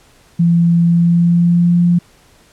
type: tone with pitch glide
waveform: sine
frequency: 170 to 173.97 Hz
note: F3 to F3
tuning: -46 to -6 cents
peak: -8 dBFS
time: 0.39-1.99 s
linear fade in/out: 10 ms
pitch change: +40 cents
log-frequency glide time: 0.85-1.81 s
effects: pink hiss -49 dBFS RMS until 2.52 s + low-pass 11000 Hz 12 dB/octave